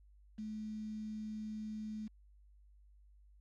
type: tone with quantisation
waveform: sine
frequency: 215.4 Hz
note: A3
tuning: 37 cents flat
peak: -40 dBFS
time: 0.38-2.08 s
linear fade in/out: 10 ms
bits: 10
effects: added 50 Hz sine -60 dBFS peak until 3.4 s + low-pass 5000 Hz 12 dB/octave